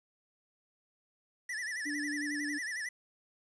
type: tone with vibrato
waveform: square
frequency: 1845 Hz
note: A#6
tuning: 18 cents flat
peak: -36 dBFS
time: 1.49-2.89 s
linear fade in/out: 5 ms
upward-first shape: sine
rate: 11 Hz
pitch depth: 140 cents each way
type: tone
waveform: sine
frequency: 293.7 Hz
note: D4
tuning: in tune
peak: -36 dBFS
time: 1.85-2.59 s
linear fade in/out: 20 ms
effects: resampled to 22050 Hz + 10-bit